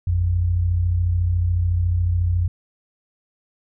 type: tone pair together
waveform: sine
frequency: 54.31 / 88.3 Hz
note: A1 / F2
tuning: -22 / +20 cents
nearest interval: minor sixth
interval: 842 cents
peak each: -25 / -17 dBFS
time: 0.07-2.48 s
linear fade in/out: 5 ms
effects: none